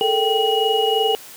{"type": "tone cluster", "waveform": "sine", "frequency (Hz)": [428.7, 451.6, 782, 2904], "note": ["A4", "A4", "G5", "F#7"], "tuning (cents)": [-45, 45, -4, -33], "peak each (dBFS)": -21, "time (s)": [0.01, 1.15], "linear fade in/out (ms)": 0, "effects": ["white hiss -40 dBFS RMS until 1.36 s", "high-pass 150 Hz 12 dB/octave"]}